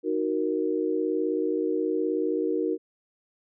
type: chord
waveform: sine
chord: D# minor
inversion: none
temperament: equal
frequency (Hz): 311.1 / 370 / 466.2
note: D#4 / F#4 / A#4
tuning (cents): 0 / 0 / 0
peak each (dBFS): -28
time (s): 0.03-2.78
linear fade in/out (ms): 50
effects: none